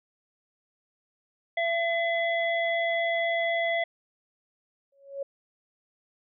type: harmonic tone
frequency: 674 Hz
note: E5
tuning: 38 cents sharp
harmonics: 1 / 3 / 5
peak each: -26 / -28 / -38 dBFS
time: 1.57-3.84 s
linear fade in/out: 5 ms
type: tone with exponential growth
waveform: sine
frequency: 554.4 Hz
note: C#5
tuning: in tune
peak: -27 dBFS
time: 4.92-5.23 s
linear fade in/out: 5 ms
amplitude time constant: 67 ms
effects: none